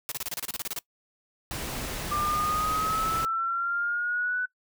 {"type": "noise bursts", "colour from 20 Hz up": "white", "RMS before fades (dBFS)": -32, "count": 13, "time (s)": [0.09, 0.788], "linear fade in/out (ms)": 0, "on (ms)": 26, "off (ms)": 30}
{"type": "noise", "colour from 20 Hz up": "pink", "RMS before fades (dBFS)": -34, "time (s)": [1.51, 3.25], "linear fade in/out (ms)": 0}
{"type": "exponential sweep", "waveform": "sine", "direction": "up", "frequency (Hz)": [1185, 1497], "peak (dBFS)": -25, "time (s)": [2.11, 4.46], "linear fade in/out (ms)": 10}
{"effects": ["noise-tail reverb RT60 0.1 s tail -22 dB re dry"]}